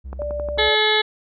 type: tone with vibrato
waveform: triangle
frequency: 65.41 Hz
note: C2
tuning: in tune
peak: -28 dBFS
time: 0.04-0.7 s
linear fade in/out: 20 ms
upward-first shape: sine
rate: 8.6 Hz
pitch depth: 25 cents each way
type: click train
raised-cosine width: 1 ms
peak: -19 dBFS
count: 6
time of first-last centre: 0.13-0.576 s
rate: 11.2 Hz
type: tone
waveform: sine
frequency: 587.3 Hz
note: D5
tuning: in tune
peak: -24 dBFS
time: 0.19-0.75 s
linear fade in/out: 5 ms
type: harmonic tone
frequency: 429.3 Hz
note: A4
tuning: 43 cents flat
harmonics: 1 / 2 / 3 / 4 / 5 / 7 / 8 / 9 / 10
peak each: -21 / -24 / -31 / -23 / -23 / -28 / -23 / -23 / -33 dBFS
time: 0.58-1.02 s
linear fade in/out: 10 ms
effects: none